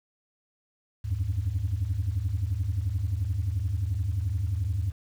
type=tone cluster; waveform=sine; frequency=79.7 / 91.1 / 102.6 Hz; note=D#2 / F#2 / G#2; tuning=+42 / -26 / -21 cents; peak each=-29 / -31 / -27 dBFS; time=1.04-4.92 s; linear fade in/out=20 ms; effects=tanh soft clip ceiling -20 dBFS + 9-bit